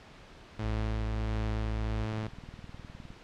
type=tone with tremolo; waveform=sawtooth; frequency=108.9 Hz; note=A2; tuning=17 cents flat; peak=-28 dBFS; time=0.59-2.27 s; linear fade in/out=0 ms; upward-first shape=sine; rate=1.5 Hz; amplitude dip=25%
type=tone; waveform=sine; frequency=55 Hz; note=A1; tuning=in tune; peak=-31 dBFS; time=0.61-2.07 s; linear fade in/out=50 ms
type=click train; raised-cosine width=5 ms; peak=-33 dBFS; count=20; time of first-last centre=2.13-3.104 s; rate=19.5 Hz
effects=pink hiss -52 dBFS RMS until 3.23 s + low-pass 4000 Hz 12 dB/octave